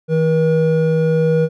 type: tone pair together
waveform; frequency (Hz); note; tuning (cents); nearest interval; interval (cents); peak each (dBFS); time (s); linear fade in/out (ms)
triangle; 160.38 / 480; E3 / B4; -47 / -49; octave + perfect fifth; 1898; -13; 0.08-1.49; 50
effects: none